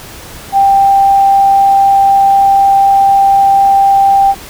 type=tone; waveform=sine; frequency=788 Hz; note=G5; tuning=9 cents sharp; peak=-4 dBFS; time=0.52-4.35 s; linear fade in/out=50 ms; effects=pink hiss -30 dBFS RMS until 4.49 s